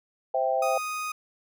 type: chord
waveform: sine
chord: C major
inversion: none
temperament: equal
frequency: 523.3 / 659.3 / 784 Hz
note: C5 / E5 / G5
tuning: 0 / 0 / 0 cents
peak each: -27 dBFS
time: 0.34-0.78 s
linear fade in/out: 5 ms
type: tone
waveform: 30% pulse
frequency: 1244.5 Hz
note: D#6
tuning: in tune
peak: -27 dBFS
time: 0.62-1.12 s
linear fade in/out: 5 ms
effects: none